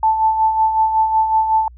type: tone with tremolo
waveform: sine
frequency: 880 Hz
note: A5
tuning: in tune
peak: -10 dBFS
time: 0.03-1.68 s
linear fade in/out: 2 ms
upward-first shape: sine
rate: 5.4 Hz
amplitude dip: 55%
effects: added 60 Hz sine -38 dBFS peak until 1.77 s